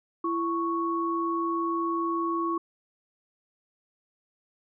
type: tone pair together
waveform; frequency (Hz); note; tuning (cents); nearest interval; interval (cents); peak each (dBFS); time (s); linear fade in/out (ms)
sine; 335.4 / 1108.7; E4 / C#6; +30 / 0; octave + major sixth; 2070; -28; 0.24-2.58; 5
effects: none